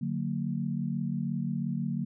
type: chord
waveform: sine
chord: D augmented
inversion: none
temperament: just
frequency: 146.83 / 183.54 / 229.4 Hz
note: D3 / F#3 / A#3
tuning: 0 / -14 / -28 cents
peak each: -33 / -33 / -33 dBFS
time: 0.01-2.05 s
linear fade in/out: 10 ms
effects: none